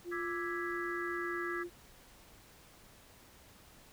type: tone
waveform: sine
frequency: 349.2 Hz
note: F4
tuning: in tune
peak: -38 dBFS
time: 0.04-1.7 s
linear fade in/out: 50 ms
type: chord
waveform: sine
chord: E dominant seventh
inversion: third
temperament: equal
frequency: 1174.7 / 1318.5 / 1661.2 / 1975.5 Hz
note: D6 / E6 / G#6 / B6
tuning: 0 / 0 / 0 / 0 cents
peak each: -44 / -44 / -40 / -44 dBFS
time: 0.11-1.64 s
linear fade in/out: 20 ms
effects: pink hiss -59 dBFS RMS until 3.92 s